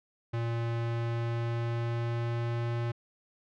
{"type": "tone with pitch glide", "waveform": "square", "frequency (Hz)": [116.54, 117.89], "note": ["A#2", "A#2"], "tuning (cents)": [0, 20], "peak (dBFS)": -30, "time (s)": [0.33, 2.92], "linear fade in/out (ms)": 10, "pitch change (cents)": 20, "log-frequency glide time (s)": [0.75, 2.79], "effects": ["low-pass 3000 Hz 12 dB/octave"]}